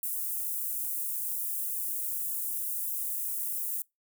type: high-pass noise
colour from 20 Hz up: white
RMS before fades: -33 dBFS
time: 0.03-3.82 s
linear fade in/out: 2 ms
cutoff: 9600 Hz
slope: 24 dB/octave
effects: noise-tail reverb RT60 0.2 s tail -25 dB re dry